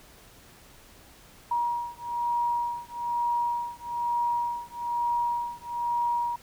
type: beating tone pair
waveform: sine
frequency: 952 / 953.1 Hz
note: A#5 / A#5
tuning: +36 / +38 cents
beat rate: 1.1 Hz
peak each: -29 dBFS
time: 1.51-6.36 s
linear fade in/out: 5 ms
effects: pink hiss -53 dBFS RMS until 6.42 s